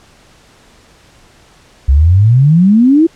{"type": "exponential sweep", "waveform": "sine", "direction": "up", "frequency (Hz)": [64.1, 340], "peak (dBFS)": -4, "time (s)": [1.88, 3.07], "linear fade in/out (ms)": 10, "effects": ["pink hiss -45 dBFS RMS until 3.15 s", "low-pass 8000 Hz 12 dB/octave"]}